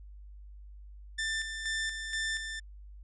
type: tone with tremolo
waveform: sawtooth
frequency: 1780 Hz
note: A6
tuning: 20 cents sharp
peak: -27 dBFS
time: 1.18-2.6 s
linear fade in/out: 10 ms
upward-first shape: square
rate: 2.1 Hz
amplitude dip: 50%
effects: added 50 Hz sine -46 dBFS peak until 3.03 s + resampled to 22050 Hz